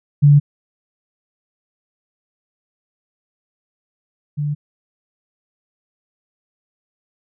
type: tone pair in turn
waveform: sine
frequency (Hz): 144.6 / 147.04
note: D3 / D3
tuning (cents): -27 / +2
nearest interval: unison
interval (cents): 29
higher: second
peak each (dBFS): -6 / -18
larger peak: first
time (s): 0.22-0.4 / 4.37-4.55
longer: neither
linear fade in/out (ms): 20
effects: none